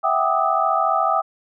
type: tone cluster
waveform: sine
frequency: 658 / 742 / 786 / 1203 / 1277 Hz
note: E5 / F#5 / G5 / D6 / D#6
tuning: -3 / +5 / +4 / +41 / +45 cents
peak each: -23 / -26 / -22 / -22 / -22 dBFS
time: 0.03-1.22 s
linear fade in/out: 20 ms
effects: none